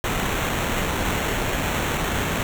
pink noise with sample-and-hold, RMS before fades -24 dBFS, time 0.04-2.43 s, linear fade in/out 0 ms, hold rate 4900 Hz, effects none

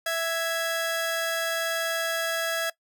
sawtooth tone pair together, 660 / 1660.4 Hz, E5 / G#6, +2 / -1 cents, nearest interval octave + major third, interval 1597 cents, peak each -24 / -25 dBFS, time 0.06-2.7 s, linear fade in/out 5 ms, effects noise-tail reverb RT60 0.1 s tail -20 dB re dry

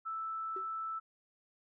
sine tone, 1318.5 Hz, E6, in tune, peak -36 dBFS, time 0.05-1 s, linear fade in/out 20 ms
triangle tone with exponential decay, 381.2 Hz, G4, 48 cents flat, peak -38 dBFS, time 0.56-0.7 s, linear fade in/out 5 ms, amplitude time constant 29 ms
effects none

